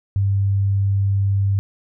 sine tone, 98.8 Hz, G2, 14 cents sharp, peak -15 dBFS, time 0.16-1.59 s, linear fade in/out 0 ms, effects none

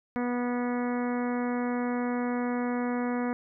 harmonic tone, 244.3 Hz, B3, 19 cents flat, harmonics 1 / 2 / 3 / 4 / 5 / 6 / 7 / 8 / 9, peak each -28 / -34 / -38 / -40 / -42 / -44 / -45 / -46 / -47 dBFS, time 0.16-3.33 s, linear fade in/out 0 ms, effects none

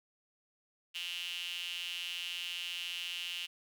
sawtooth tone with high-pass filter, 174.61 Hz, F3, in tune, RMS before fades -40 dBFS, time 0.94-3.47 s, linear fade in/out 20 ms, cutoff 2900 Hz, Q 8.2, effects none

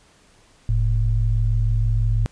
sine tone pair together, 43.77 / 110 Hz, F1 / A2, +5 / 0 cents, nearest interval octave + major third, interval 1595 cents, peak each -19 dBFS, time 0.69-2.26 s, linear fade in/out 0 ms, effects pink hiss -55 dBFS RMS until 2.31 s + resampled to 22050 Hz

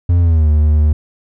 triangle tone with pitch glide, 87.1 to 75.82 Hz, F2 to D#2, -4 to -44 cents, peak -6 dBFS, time 0.09-0.93 s, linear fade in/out 5 ms, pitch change -240 cents, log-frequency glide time 0.2-0.47 s, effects none

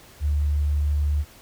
sine tone, 73.42 Hz, D2, in tune, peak -19 dBFS, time 0.2-1.25 s, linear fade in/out 50 ms, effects pink hiss -49 dBFS RMS until 1.41 s

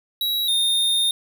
square tone pair in turn, 3874 / 3657 Hz, B7 / A#7, -34 / -34 cents, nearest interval minor second, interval 100 cents, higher first, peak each -21 / -18 dBFS, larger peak second, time 0.21-0.48 / 0.48-1.11 s, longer second, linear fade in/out 2 ms, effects 9-bit

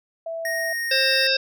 sine tone, 659.3 Hz, E5, in tune, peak -27 dBFS, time 0.26-0.73 s, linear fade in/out 5 ms
square tone with pitch glide, 1864.7 to 1852.9 Hz, A#6 to A#6, 0 to -11 cents, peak -25 dBFS, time 0.45-1.27 s, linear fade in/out 2 ms, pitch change -11 cents, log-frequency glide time 0.57-1.07 s
harmonic tone, 531 Hz, C5, 25 cents sharp, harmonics 1 / 3 / 5 / 7 / 9 / 10, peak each -25 / -25 / -25 / -25 / -25 / -25 dBFS, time 0.91-1.37 s, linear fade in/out 5 ms
effects none

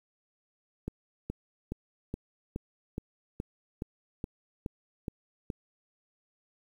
click train, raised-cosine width 3 ms, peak -21 dBFS, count 12, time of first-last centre 0.88-5.502 s, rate 2.38 Hz, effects 9-bit

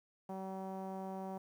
sawtooth tone with low-pass filter, 190.7 Hz, G3, 47 cents flat, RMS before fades -43 dBFS, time 0.29-1.38 s, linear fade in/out 5 ms, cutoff 820 Hz, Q 3.2, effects 11-bit

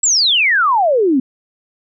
sine exponential sweep, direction down, 7902 to 246.9 Hz, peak -10 dBFS, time 0.03-1.2 s, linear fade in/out 5 ms, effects none

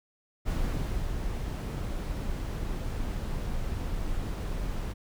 brown noise with ADSR envelope, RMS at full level -28 dBFS, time 0.45-4.94 s, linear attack 32 ms, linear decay 620 ms, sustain -4 dB, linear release 27 ms, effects none

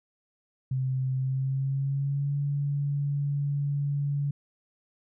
sine tone with pitch glide, 130.81 to 142.65 Hz, C3 to C#3, 0 to +50 cents, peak -25 dBFS, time 0.71-4.31 s, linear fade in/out 5 ms, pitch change +150 cents, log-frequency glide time 1.16-2.36 s, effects none

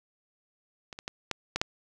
clicks, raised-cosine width 0.2 ms, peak -24 / -23 / -17 / -12 / -11 / -8 dBFS, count 6, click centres 0.928 / 0.989 / 1.079 / 1.313 / 1.56 / 1.615 s, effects none

